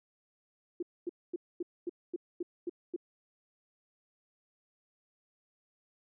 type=tone bursts; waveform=sine; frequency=349.2 Hz; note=F4; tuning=in tune; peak=-32 dBFS; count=9; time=0.8-2.963 s; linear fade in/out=5 ms; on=27 ms; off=240 ms; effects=none